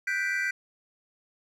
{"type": "chord", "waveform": "triangle", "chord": "G major seventh", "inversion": "third", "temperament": "equal", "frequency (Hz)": [1480, 1568, 1975.5, 2349], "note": ["F#6", "G6", "B6", "D7"], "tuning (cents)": [0, 0, 0, 0], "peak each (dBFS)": [-33, -29, -28, -33], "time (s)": [0.07, 0.51], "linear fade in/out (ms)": 5, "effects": []}